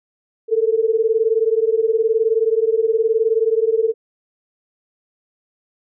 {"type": "beating tone pair", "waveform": "sine", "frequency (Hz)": [438.1, 457.1], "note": ["A4", "A#4"], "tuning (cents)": [-7, -34], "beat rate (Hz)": 19, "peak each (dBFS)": -17, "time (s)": [0.48, 3.94], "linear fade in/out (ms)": 50, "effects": []}